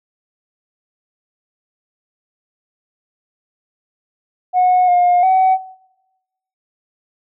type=tone with pitch steps; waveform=sine; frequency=730 / 712 / 754 Hz; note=F#5 / F5 / F#5; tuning=-24 / +33 / +32 cents; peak=-8 dBFS; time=4.53-5.58 s; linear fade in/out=50 ms; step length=350 ms; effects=noise-tail reverb RT60 1.0 s tail -22 dB re dry + tanh soft clip ceiling -7 dBFS